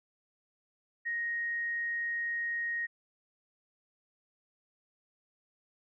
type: tone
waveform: sine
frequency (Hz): 1872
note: A#6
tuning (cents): +7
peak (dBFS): -31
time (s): 1.05-2.87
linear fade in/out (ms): 20
effects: none